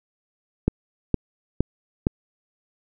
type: click train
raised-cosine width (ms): 3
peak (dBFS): -5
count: 4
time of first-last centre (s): 0.68-2.069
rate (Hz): 2.16
effects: none